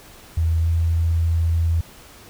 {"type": "tone with pitch glide", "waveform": "sine", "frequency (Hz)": [81.8, 82.94], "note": ["E2", "E2"], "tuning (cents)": [-13, 11], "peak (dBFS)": -16, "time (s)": [0.37, 1.81], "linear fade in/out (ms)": 5, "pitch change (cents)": 24, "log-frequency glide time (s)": [0.61, 0.68], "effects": ["pink hiss -45 dBFS RMS until 2.29 s"]}